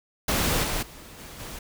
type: noise with level steps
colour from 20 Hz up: pink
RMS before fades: -24 / -28 / -45 / -42 / -38 dBFS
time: 0.28-1.59 s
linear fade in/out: 5 ms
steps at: 0.63 / 0.82 / 1.18 / 1.39 s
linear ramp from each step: 10 ms
effects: none